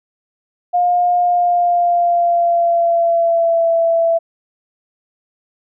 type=tone with pitch glide; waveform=sine; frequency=710 to 666.3 Hz; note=F5 to E5; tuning=+28 to +18 cents; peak=-11 dBFS; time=0.73-4.19 s; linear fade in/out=20 ms; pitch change=-110 cents; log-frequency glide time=1.18-3.69 s; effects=none